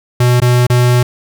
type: tone with dropouts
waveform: square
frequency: 123.1 Hz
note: B2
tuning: 5 cents flat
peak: -8 dBFS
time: 0.2-1.03 s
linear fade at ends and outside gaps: 5 ms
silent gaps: 0.402-0.418 / 0.668-0.699 s
effects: none